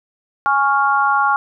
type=chord; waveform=sine; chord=Db major; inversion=second; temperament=equal; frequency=830.6 / 1108.7 / 1396.9 Hz; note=Ab5 / Db6 / F6; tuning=0 / 0 / 0 cents; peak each=-17 dBFS; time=0.46-1.36 s; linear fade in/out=0 ms; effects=none